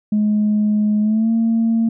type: tone with pitch glide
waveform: sine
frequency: 210.8 to 227.2 Hz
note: G#3 to A#3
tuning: +26 to -44 cents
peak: -12 dBFS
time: 0.12-1.89 s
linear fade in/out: 5 ms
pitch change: +130 cents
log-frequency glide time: 1.01-1.31 s
effects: tanh soft clip ceiling -10 dBFS